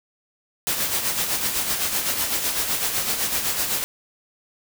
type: noise with tremolo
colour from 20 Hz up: white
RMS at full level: -22 dBFS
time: 0.67-3.84 s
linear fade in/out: 0 ms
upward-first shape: sine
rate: 7.9 Hz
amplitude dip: 50%
effects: none